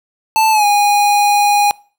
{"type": "tone with pitch glide", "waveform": "square", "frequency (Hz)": [880, 821.1], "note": ["A5", "G#5"], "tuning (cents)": [0, -20], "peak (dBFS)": -10, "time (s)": [0.36, 1.71], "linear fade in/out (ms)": 0, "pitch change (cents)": -120, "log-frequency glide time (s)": [0.51, 0.65], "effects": ["noise-tail reverb RT60 0.4 s tail -24 dB re dry"]}